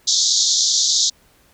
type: band-pass noise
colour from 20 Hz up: white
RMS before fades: -17 dBFS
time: 0.07-1.1 s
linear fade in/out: 10 ms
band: 3500 to 7000 Hz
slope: 96 dB/octave
effects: pink hiss -55 dBFS RMS until 1.53 s